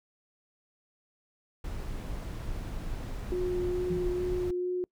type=noise; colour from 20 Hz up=brown; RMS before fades=-36 dBFS; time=1.64-4.51 s; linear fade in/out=5 ms
type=tone with vibrato; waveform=sine; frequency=360 Hz; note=F#4; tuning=47 cents flat; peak=-28 dBFS; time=3.32-4.84 s; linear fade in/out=0 ms; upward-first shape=sine; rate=2.3 Hz; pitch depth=11 cents each way
type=tone with exponential decay; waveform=sine; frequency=170.4 Hz; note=F3; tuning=42 cents flat; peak=-28 dBFS; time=3.9-4.22 s; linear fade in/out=5 ms; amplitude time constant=69 ms
effects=noise-tail reverb RT60 0.1 s tail -26 dB re dry